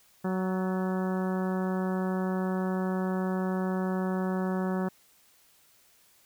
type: harmonic tone with a mistuned harmonic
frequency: 186.4 Hz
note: F#3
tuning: 13 cents sharp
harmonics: 1 / 2 / 3 / 4 / 5 / 6 / 7 / 8 / 9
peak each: -28 / -34 / -38 / -40 / -42 / -44 / -45 / -46 / -47 dBFS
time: 0.24-4.89 s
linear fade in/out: 10 ms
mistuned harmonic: 9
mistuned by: +42 cents
effects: white hiss -62 dBFS RMS until 6.25 s